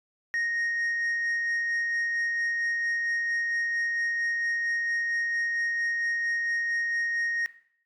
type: tone with tremolo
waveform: sine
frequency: 1864.7 Hz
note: A#6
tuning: in tune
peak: -22 dBFS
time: 0.34-7.46 s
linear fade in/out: 0 ms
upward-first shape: sine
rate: 4.4 Hz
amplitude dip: 30%
effects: noise-tail reverb RT60 0.6 s tail -17 dB re dry + tanh soft clip ceiling -24 dBFS